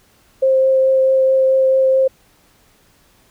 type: tone with vibrato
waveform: sine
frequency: 528 Hz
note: C5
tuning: 16 cents sharp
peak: -10 dBFS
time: 0.42-2.08 s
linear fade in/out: 10 ms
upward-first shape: triangle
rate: 4.6 Hz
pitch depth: 9 cents each way
effects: pink hiss -54 dBFS RMS until 3.3 s